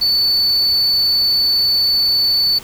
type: tone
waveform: triangle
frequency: 4484 Hz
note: C#8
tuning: 19 cents sharp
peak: -11 dBFS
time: 0.01-2.59 s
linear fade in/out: 10 ms
effects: pink hiss -36 dBFS RMS until 2.63 s